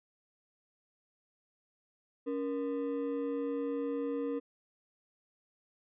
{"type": "ring-modulated tone", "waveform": "triangle", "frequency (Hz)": 376.1, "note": "F#4", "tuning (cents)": 28, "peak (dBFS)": -27, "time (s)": [2.26, 4.4], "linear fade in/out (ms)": 20, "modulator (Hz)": 95.5, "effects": ["resampled to 8000 Hz"]}